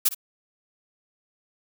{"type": "noise with echo", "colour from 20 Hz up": "blue", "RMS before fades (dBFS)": -19, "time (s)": [0.05, 0.09], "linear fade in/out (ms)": 10, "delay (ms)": 58, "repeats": 1, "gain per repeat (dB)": -14, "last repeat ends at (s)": 0.148, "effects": []}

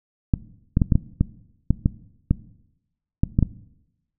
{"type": "clicks", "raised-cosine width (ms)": 5, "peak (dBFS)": -4, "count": 12, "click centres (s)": [0.338, 0.771, 0.818, 0.922, 0.955, 1.21, 1.706, 1.859, 2.31, 3.235, 3.389, 3.427], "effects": ["noise-tail reverb RT60 0.9 s tail -19 dB re dry"]}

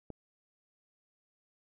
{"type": "click", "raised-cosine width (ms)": 2, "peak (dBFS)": -29, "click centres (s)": 0.103, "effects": []}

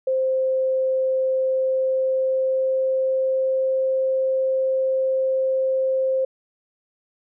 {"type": "tone with pitch glide", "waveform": "sine", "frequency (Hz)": [523.3, 526.3], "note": ["C5", "C5"], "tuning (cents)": [0, 10], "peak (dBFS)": -18, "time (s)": [0.07, 6.25], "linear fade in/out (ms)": 5, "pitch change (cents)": 10, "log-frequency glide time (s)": [1.36, 3.78], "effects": []}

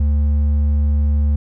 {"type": "tone with hard clipping", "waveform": "sine", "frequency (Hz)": 73.42, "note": "D2", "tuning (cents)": 0, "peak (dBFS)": -14, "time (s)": [0, 1.36], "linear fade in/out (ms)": 5, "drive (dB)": 4, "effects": []}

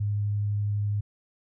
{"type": "tone with vibrato", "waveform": "sine", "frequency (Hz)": 103.1, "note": "G#2", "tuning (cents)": -12, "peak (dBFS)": -24, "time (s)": [0, 1.01], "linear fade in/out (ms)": 10, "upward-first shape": "triangle", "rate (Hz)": 12, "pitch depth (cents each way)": 8, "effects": []}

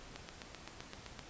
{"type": "click train", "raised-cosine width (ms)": 0.2, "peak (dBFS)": -27, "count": 9, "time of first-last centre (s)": [0.16, 1.192], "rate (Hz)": 7.75, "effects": ["pink hiss -53 dBFS RMS until 1.29 s", "resampled to 16000 Hz"]}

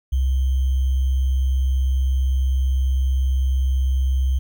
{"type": "tone with sample-and-hold", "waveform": "sine", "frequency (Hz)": 65.5, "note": "C2", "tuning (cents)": 2, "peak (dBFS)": -16, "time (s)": [0.12, 4.39], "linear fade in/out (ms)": 10, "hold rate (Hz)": 3150, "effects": []}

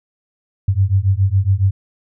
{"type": "beating tone pair", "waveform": "sine", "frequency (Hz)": [93.5, 100.7], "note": ["F#2", "G2"], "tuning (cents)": [19, 47], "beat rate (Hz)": 7.2, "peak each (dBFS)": -15, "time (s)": [0.68, 1.71], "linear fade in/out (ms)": 5, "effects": []}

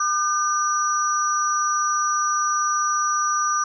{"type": "tone cluster", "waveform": "sine", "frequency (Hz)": [1207, 1528, 5840], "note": ["D6", "G6", "F#8"], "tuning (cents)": [47, -45, -24], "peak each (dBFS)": [-20, -29, -26], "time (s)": [0, 3.64], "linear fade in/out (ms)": 5, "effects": []}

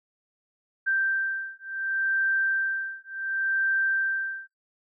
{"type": "beating tone pair", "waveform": "sine", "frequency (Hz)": [1568, 1568.69], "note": ["G6", "G6"], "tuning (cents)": [0, 1], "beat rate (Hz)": 0.69, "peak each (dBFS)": -27, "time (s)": [0.86, 4.48], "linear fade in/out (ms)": 20, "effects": ["noise-tail reverb RT60 0.2 s tail -26 dB re dry"]}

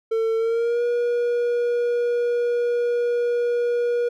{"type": "tone with pitch glide", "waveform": "triangle", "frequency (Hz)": [450, 479.5], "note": ["A4", "A#4"], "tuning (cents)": [39, 49], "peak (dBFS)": -17, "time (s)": [0.11, 4.09], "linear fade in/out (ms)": 10, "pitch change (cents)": 110, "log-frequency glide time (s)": [0.37, 0.83], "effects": []}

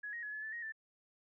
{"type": "tone with pitch steps", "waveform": "sine", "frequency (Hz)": [1681, 1878, 1695, 1716, 1754, 1878, 1767], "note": ["G#6", "A#6", "G#6", "A6", "A6", "A#6", "A6"], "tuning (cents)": [20, 12, 35, -44, -6, 12, 7], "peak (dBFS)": -40, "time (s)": [0.03, 0.723], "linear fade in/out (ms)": 10, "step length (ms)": 99, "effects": []}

